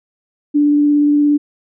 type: tone with vibrato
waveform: sine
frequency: 292.7 Hz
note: D4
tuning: 6 cents flat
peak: -9 dBFS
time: 0.54-1.38 s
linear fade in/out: 20 ms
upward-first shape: sine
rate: 17 Hz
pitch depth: 9 cents each way
effects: none